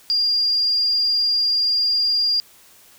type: tone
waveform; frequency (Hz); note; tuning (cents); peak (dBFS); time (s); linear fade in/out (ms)
sine; 4807; D8; +39; -16; 0.1-2.4; 0
effects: white hiss -50 dBFS RMS until 2.98 s